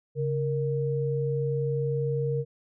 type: tone pair together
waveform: sine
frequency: 138.59 / 466.2 Hz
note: C#3 / A#4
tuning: 0 / 0 cents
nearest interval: octave + major sixth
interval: 2100 cents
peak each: -27 / -28 dBFS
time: 0.15-2.45 s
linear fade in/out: 50 ms
effects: none